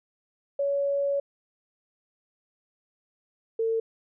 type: tone pair in turn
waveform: sine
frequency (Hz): 562 / 450.9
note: C#5 / A4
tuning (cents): +24 / +42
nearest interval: major third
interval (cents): 382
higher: first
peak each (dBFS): -23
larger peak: neither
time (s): 0.59-1.2 / 3.59-3.8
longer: first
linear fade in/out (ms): 5
effects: none